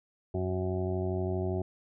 harmonic tone, 92.5 Hz, F#2, in tune, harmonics 1 / 2 / 3 / 4 / 6 / 7 / 8 / 9, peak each -32 / -37 / -42 / -33 / -48 / -39 / -45 / -51 dBFS, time 0.34-1.62 s, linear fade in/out 5 ms, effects none

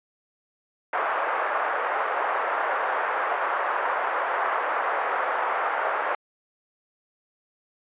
white band-pass noise, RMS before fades -26 dBFS, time 0.93-6.15 s, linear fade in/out 2 ms, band 520 to 1500 Hz, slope 24 dB/octave, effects resampled to 8000 Hz

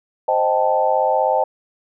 sine chord, A half-diminished seventh, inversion first, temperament equal, 523.3 / 622.3 / 784 / 880 Hz, C5 / Eb5 / G5 / A5, 0 / 0 / 0 / 0 cents, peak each -20 dBFS, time 0.28-1.44 s, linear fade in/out 5 ms, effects none

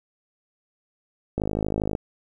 click train, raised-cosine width 2 ms, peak -12 dBFS, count 31, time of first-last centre 1.38-1.951 s, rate 52.5 Hz, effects 9-bit

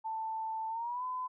sine tone with pitch glide, 886 to 1011.9 Hz, A5 to B5, +12 to +42 cents, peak -34 dBFS, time 0.04-1.28 s, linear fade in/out 20 ms, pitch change +230 cents, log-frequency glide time 0.69-1.04 s, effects none

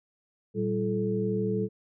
sine tone cluster, 116 / 193.2 / 340 / 432.4 Hz, A#2 / G3 / F4 / A4, -8 / -25 / -46 / -30 cents, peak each -33 / -29 / -36 / -29 dBFS, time 0.54-1.69 s, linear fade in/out 50 ms, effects none

